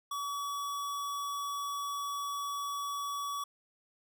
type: tone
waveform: square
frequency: 1137 Hz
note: C#6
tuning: 44 cents sharp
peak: -35 dBFS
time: 0.11-3.44 s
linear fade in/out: 5 ms
effects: none